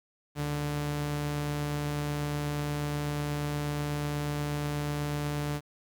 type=tone pair together; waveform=sawtooth; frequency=69.28 / 146.8 Hz; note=C#2 / D3; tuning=0 / 0 cents; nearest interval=octave + minor second; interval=1300 cents; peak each=-38 / -26 dBFS; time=0.35-5.61 s; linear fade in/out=50 ms; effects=10-bit